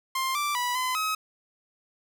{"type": "tone with pitch steps", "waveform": "sawtooth", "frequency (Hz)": [1054, 1173, 981, 1018, 1275], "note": ["C6", "D6", "B5", "C6", "D#6"], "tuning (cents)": [12, -2, -12, -48, 42], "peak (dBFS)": -22, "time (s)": [0.15, 1.15], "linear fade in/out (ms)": 5, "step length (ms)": 200, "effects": []}